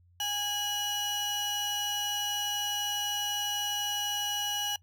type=tone pair together; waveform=30% pulse; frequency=821.6 / 2928 Hz; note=G#5 / F#7; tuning=-19 / -19 cents; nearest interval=octave + minor seventh; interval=2200 cents; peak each=-33 / -28 dBFS; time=0.2-4.76 s; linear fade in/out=2 ms; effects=noise-tail reverb RT60 0.1 s tail -22 dB re dry + added 88 Hz sine -59 dBFS peak until 4.82 s